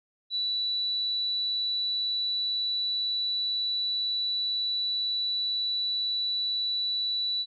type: tone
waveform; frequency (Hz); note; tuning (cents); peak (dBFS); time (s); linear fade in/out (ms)
sine; 3951; B7; 0; -26; 0.3-7.46; 50
effects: none